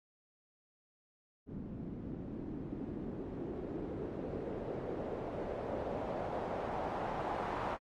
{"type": "noise with low-pass filter sweep", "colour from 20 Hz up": "white", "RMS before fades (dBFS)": -40, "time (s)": [1.46, 7.78], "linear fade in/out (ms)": 50, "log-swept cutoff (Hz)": [220, 920], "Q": 1.9, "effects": ["AAC 48 kbps"]}